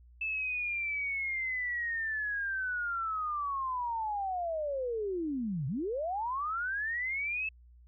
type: linear two-way sweep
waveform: sine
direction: down then up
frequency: 2637 to 123.47 to 2637 Hz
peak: -31 dBFS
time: 0.21-7.49 s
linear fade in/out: 5 ms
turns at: 5.67 s
effects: added 60 Hz sine -54 dBFS peak until 7.87 s